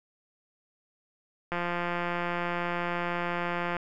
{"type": "click train", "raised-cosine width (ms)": 0.5, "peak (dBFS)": -16, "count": 392, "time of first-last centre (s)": [1.52, 3.767], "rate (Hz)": 174, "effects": []}